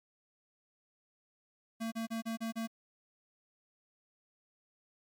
square tone bursts, 226.3 Hz, A3, 49 cents sharp, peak -35 dBFS, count 6, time 1.8-2.675 s, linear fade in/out 20 ms, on 120 ms, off 31 ms, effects MP3 96 kbps

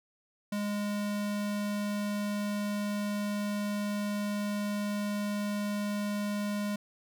square tone, 206 Hz, G#3, 14 cents flat, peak -31 dBFS, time 0.52-6.76 s, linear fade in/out 5 ms, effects none

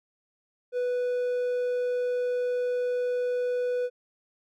triangle tone, 493.9 Hz, B4, in tune, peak -23 dBFS, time 0.72-3.9 s, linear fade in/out 50 ms, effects none

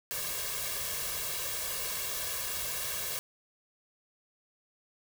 white noise with comb filter, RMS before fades -35 dBFS, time 0.11-3.19 s, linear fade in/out 0 ms, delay 1.8 ms, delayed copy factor +0.8, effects none

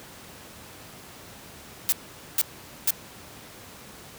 blue noise bursts, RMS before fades -21 dBFS, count 3, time 1.89-2.906 s, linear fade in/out 0 ms, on 32 ms, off 460 ms, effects pink hiss -45 dBFS RMS until 4.18 s + high-pass 80 Hz 12 dB/octave

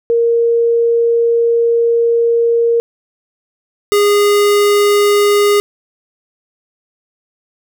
sine / square tone pair in turn, 466.2 / 410.4 Hz, A#4 / G#4, 0 / -21 cents, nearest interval major second, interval 221 cents, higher first, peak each -9 dBFS, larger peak neither, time 0.1-2.8 / 3.92-5.6 s, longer first, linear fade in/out 0 ms, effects none

